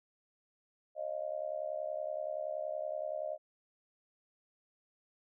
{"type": "tone with amplitude modulation", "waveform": "sine", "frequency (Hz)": 617, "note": "D#5", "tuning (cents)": -15, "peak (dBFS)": -31, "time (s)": [0.95, 3.38], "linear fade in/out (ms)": 50, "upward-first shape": "sine", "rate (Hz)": 70.6, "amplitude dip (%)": 95, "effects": []}